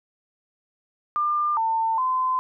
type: tone with pitch steps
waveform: sine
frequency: 1198 / 898 / 1027 Hz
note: D6 / A5 / C6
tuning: +34 / +35 / -33 cents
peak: -20 dBFS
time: 1.16-2.39 s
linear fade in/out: 0 ms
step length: 410 ms
effects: none